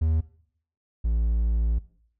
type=tone pair in turn; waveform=triangle; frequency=79.7 / 56.36 Hz; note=D#2 / A1; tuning=+42 / +42 cents; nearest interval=tritone; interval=600 cents; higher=first; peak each=-18 / -19 dBFS; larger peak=first; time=0.01-0.21 / 1.04-1.79 s; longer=second; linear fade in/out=10 ms; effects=noise-tail reverb RT60 0.6 s tail -18 dB re dry